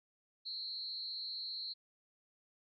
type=tone with amplitude modulation; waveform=sine; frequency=4186 Hz; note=C8; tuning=in tune; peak=-35 dBFS; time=0.45-1.74 s; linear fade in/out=20 ms; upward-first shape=sine; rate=235 Hz; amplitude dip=100%; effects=MP3 48 kbps